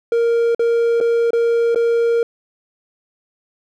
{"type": "tone with dropouts", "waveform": "triangle", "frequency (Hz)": 466.2, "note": "A#4", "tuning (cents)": 0, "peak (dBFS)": -11, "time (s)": [0.12, 2.23], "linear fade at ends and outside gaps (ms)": 2, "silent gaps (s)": [[0.548, 0.594], [1.003, 1.01], [1.306, 1.332], [1.747, 1.758]], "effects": []}